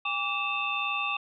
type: tone cluster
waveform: sine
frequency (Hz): 810 / 1159 / 2611 / 2733 / 3599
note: G#5 / D6 / E7 / F7 / A7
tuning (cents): -43 / -23 / -17 / -38 / +38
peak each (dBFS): -37 / -32 / -31 / -35 / -37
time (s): 0.05-1.17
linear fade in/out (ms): 5
effects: none